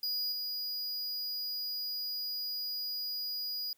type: tone with level steps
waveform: square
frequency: 4900 Hz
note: D#8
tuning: 27 cents flat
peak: -32 / -35 dBFS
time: 0.03-3.73 s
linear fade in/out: 2 ms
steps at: 0.32 s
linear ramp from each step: 2 ms
effects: white hiss -71 dBFS RMS until 3.77 s